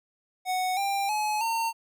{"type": "tone with pitch steps", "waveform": "square", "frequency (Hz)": [740, 793.1, 850, 911], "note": ["F#5", "G5", "G#5", "A#5"], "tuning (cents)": [0, 20, 40, -40], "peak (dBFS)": -26, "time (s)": [0.45, 1.73], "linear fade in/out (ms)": 50, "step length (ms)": 320, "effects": []}